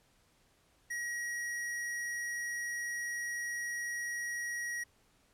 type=tone; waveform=square; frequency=1903 Hz; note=A#6; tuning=35 cents sharp; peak=-36 dBFS; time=0.9-4.84 s; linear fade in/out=10 ms; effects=pink hiss -69 dBFS RMS until 5.33 s + low-pass 12000 Hz 12 dB/octave